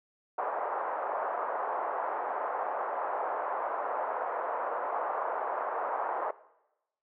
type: band-pass noise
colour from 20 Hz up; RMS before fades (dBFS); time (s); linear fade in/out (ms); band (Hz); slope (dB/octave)
white; -33; 0.38-6.31; 5; 530 to 1100; 24
effects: noise-tail reverb RT60 0.9 s tail -18 dB re dry + low-pass 2000 Hz 12 dB/octave